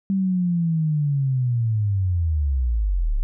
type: linear sweep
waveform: sine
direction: down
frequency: 196 to 31 Hz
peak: -18 dBFS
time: 0.1-3.23 s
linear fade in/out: 0 ms
effects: none